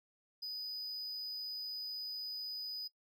triangle tone, 4978 Hz, D#8, in tune, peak -38 dBFS, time 0.42-2.88 s, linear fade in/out 10 ms, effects noise-tail reverb RT60 0.1 s tail -22 dB re dry

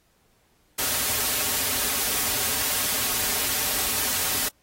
white noise with comb filter, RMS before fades -25 dBFS, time 0.78-4.49 s, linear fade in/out 10 ms, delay 5.9 ms, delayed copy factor -0.6, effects pink hiss -65 dBFS RMS until 4.62 s + AAC 48 kbps

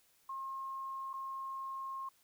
sine tone with dropouts, 1072 Hz, C6, 42 cents sharp, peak -39 dBFS, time 0.29-2.09 s, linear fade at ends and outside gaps 5 ms, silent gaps 1.132-1.137 s, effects white hiss -70 dBFS RMS until 2.23 s

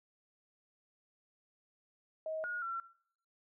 sine tone with pitch steps, 633 / 1440 / 1356 Hz, D#5 / F#6 / E6, +30 / -47 / +49 cents, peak -36 dBFS, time 2.26-2.8 s, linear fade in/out 2 ms, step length 180 ms, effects noise-tail reverb RT60 0.6 s tail -18 dB re dry

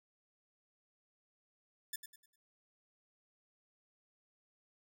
5% pulse tone with echo, 1756 Hz, A6, 4 cents flat, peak -27 dBFS, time 1.93-1.96 s, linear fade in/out 5 ms, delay 100 ms, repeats 4, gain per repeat -9 dB, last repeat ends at 2.36 s, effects none

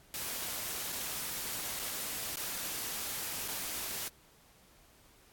white noise with dropouts, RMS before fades -38 dBFS, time 0.14-4.08 s, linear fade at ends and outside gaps 0 ms, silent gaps 0.922-0.925 / 1.793-1.797 / 2.358-2.37 / 3.479-3.483 s, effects pink hiss -62 dBFS RMS until 5.32 s + AAC 64 kbps

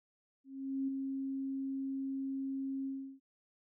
sine tone with ADSR envelope, 270 Hz, C#4, 45 cents flat, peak -31 dBFS, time 0.44-3.2 s, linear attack 440 ms, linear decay 7 ms, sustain -4 dB, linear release 340 ms, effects none

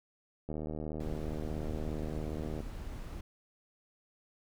click train, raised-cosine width 2 ms, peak -26 dBFS, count 164, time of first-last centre 0.49-2.604 s, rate 77.1 Hz
brown noise, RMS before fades -41 dBFS, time 1-3.21 s, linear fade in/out 5 ms
effects none

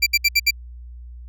25% pulse tone bursts, 2349 Hz, D7, in tune, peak -9 dBFS, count 5, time 0.02-0.509 s, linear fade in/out 10 ms, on 45 ms, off 66 ms, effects added 60 Hz sine -35 dBFS peak until 1.28 s

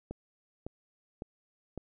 click train, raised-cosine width 2 ms, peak -25 dBFS, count 4, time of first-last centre 0.11-1.777 s, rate 1.8 Hz, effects none

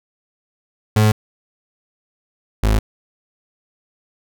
35% pulse tone pair in turn, 107.4 / 53.27 Hz, A2 / G#1, -41 / +45 cents, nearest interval octave, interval 1214 cents, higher first, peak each -9 / -11 dBFS, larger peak first, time 0.96-1.12 / 2.63-2.79 s, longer neither, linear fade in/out 5 ms, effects none

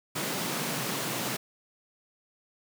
pink high-pass noise, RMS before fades -32 dBFS, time 0.15-1.37 s, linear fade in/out 10 ms, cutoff 120 Hz, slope 96 dB/octave, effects none

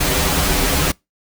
pink noise with comb filter, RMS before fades -17 dBFS, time 0-0.92 s, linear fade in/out 10 ms, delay 9 ms, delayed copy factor -1, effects noise-tail reverb RT60 0.2 s tail -25 dB re dry

